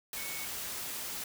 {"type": "tone in noise", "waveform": "sine", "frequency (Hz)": 2217, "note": "C#7", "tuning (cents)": 0, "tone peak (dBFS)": -43, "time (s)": [0.17, 0.45], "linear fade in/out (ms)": 2, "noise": "white", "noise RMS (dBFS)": -39, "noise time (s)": [0.13, 1.24], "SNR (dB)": -7, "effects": []}